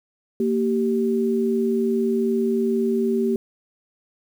sine tone pair together, 231 / 388.5 Hz, A#3 / G4, -16 / -16 cents, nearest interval major sixth, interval 900 cents, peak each -21 dBFS, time 0.4-3.36 s, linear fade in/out 2 ms, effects 8-bit

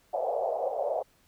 white band-pass noise, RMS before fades -30 dBFS, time 0.13-1.03 s, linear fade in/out 10 ms, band 500 to 730 Hz, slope 48 dB/octave, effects pink hiss -65 dBFS RMS until 1.27 s

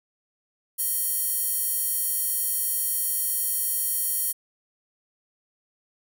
square tone with high-pass filter, 627 Hz, D#5, 13 cents sharp, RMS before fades -26 dBFS, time 0.78-4.33 s, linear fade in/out 20 ms, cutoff 11000 Hz, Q 2.4, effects none

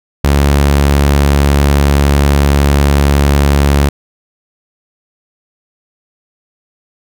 sawtooth tone, 70.9 Hz, C#2, 40 cents sharp, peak -3 dBFS, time 0.24-3.89 s, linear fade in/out 5 ms, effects none

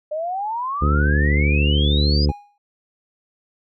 sine exponential sweep, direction up, 595 to 5060 Hz, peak -22 dBFS, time 0.11-2.26 s, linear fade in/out 10 ms
harmonic tone, 73.1 Hz, D2, 7 cents flat, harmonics 1 / 2 / 3 / 4 / 5 / 6 / 7, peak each -16 / -22 / -26 / -28 / -30 / -32 / -33 dBFS, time 0.81-2.32 s, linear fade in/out 20 ms
triangle tone with exponential decay, 820 Hz, G#5, 22 cents flat, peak -25 dBFS, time 2.29-2.58 s, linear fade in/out 2 ms, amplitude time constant 63 ms
effects none

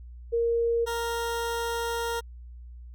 sine / 20% pulse tone pair in turn, 466.2 / 466.2 Hz, A#4 / A#4, 0 / 0 cents, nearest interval unison, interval 0 cents, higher neither, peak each -22 / -23 dBFS, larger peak first, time 0.32-0.86 / 0.86-2.21 s, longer second, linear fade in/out 20 ms, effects added 60 Hz sine -41 dBFS peak until 2.94 s

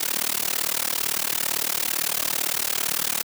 white noise with amplitude modulation, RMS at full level -21 dBFS, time 0-3.23 s, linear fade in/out 10 ms, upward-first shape sine, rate 37.8 Hz, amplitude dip 100%, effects high-pass 150 Hz 12 dB/octave

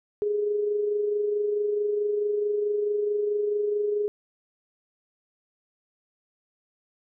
sine tone with amplitude modulation, 415.3 Hz, G#4, in tune, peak -21 dBFS, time 0.22-4.08 s, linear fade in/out 0 ms, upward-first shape sine, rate 24.6 Hz, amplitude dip 40%, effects none

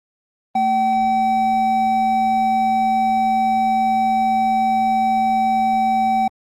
triangle tone pair together, 223.8 / 765.7 Hz, A3 / G5, +30 / -41 cents, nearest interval octave + major sixth, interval 2129 cents, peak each -22 / -13 dBFS, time 0.55-6.28 s, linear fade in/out 5 ms, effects Opus 24 kbps

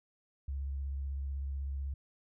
sine tone with vibrato, 68.8 Hz, C#2, 12 cents flat, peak -34 dBFS, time 0.48-1.94 s, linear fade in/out 5 ms, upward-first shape sine, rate 16 Hz, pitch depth 34 cents each way, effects none

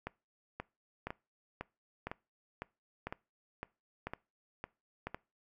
two click trains, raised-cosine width 0.5 ms, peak -24 / -23 dBFS, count 10 / 6, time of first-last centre 0.6-5.145 / 0.07-5.07 s, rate 1.98 / 1 Hz, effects noise-tail reverb RT60 0.3 s tail -23 dB re dry

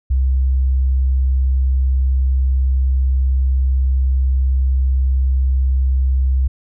sine tone, 65.41 Hz, C2, in tune, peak -12 dBFS, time 0.1-6.48 s, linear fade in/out 10 ms, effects none

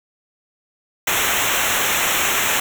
pink noise with comb filter, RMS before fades -19 dBFS, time 1.07-2.6 s, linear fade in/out 5 ms, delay 0.21 ms, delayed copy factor -0.9, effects none

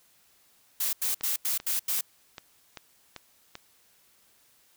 blue noise bursts, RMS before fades -28 dBFS, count 6, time 0.8-2.01 s, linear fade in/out 5 ms, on 130 ms, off 86 ms
click train, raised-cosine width 0.2 ms, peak -22 dBFS, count 7, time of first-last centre 1.21-3.554 s, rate 2.56 Hz
effects white hiss -63 dBFS RMS until 4.76 s

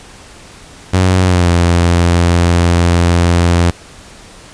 sawtooth tone with pitch glide, 92.5 to 86.31 Hz, F#2 to F2, 0 to -20 cents, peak -4 dBFS, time 0.93-3.71 s, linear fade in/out 10 ms, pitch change -120 cents, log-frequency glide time 1.24-1.49 s, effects pink hiss -37 dBFS RMS until 4.53 s + resampled to 22050 Hz

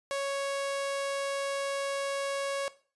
sawtooth tone, 554.4 Hz, C#5, in tune, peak -26 dBFS, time 0.11-2.68 s, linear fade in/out 0 ms, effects noise-tail reverb RT60 0.4 s tail -17 dB re dry + resampled to 24000 Hz

